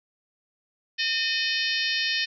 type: harmonic tone with a mistuned harmonic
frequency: 608 Hz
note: D#5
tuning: 40 cents flat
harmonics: 3 / 4 / 5 / 6 / 7 / 8 / 9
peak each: -29 / -30 / -31 / -32 / -32 / -33 / -34 dBFS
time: 0.98-2.26 s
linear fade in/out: 20 ms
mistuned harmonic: 4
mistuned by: +60 cents
effects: none